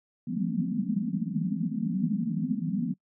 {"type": "band-pass noise", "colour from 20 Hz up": "pink", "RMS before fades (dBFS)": -29, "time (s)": [0.27, 2.94], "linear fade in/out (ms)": 10, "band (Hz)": [160, 260], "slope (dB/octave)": 96, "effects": ["noise-tail reverb RT60 0.1 s tail -25 dB re dry"]}